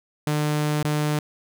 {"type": "tone with dropouts", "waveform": "sawtooth", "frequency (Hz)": 150, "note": "D3", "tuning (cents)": 37, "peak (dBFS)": -17, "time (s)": [0.27, 1.19], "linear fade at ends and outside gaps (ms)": 2, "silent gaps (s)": [0.828, 0.847], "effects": []}